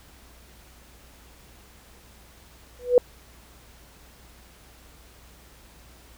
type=tone with exponential growth; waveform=sine; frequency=492 Hz; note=B4; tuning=7 cents flat; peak=-8 dBFS; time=2.79-2.98 s; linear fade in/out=1 ms; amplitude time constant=40 ms; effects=added 60 Hz sine -53 dBFS peak until 6.17 s + pink hiss -53 dBFS RMS until 6.17 s